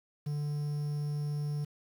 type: tone with quantisation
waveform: triangle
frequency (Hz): 147.2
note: D3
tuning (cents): +4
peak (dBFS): -29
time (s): 0.26-1.65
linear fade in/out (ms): 10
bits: 9
effects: none